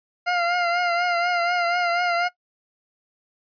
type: tone with vibrato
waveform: 20% pulse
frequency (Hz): 700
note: F5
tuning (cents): +4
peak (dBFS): -15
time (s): 0.26-2.29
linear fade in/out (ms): 20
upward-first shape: triangle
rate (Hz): 4.1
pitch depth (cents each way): 48
effects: noise-tail reverb RT60 0.1 s tail -19 dB re dry + resampled to 11025 Hz